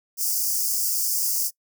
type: high-pass noise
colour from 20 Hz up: white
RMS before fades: -24 dBFS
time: 0.17-1.51 s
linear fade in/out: 50 ms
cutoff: 4800 Hz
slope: 96 dB/octave
effects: noise-tail reverb RT60 0.1 s tail -23 dB re dry